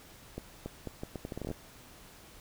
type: accelerating click train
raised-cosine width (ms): 2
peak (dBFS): -24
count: 14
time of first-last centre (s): 0.38-1.514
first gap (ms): 280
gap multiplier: 0.76
effects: pink hiss -54 dBFS RMS until 2.4 s